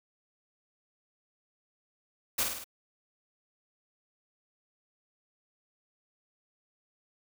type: noise with echo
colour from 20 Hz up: white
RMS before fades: -28 dBFS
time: 2.38-2.44 s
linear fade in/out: 10 ms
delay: 51 ms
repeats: 4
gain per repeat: -4 dB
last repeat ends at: 2.644 s
effects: none